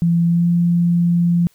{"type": "tone with pitch glide", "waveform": "sine", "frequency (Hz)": [169.6, 172.37], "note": ["E3", "F3"], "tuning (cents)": [50, -22], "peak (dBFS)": -12, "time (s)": [0.02, 1.47], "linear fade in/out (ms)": 0, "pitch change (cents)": 28, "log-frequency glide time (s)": [0.27, 0.47], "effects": ["white hiss -57 dBFS RMS until 1.54 s"]}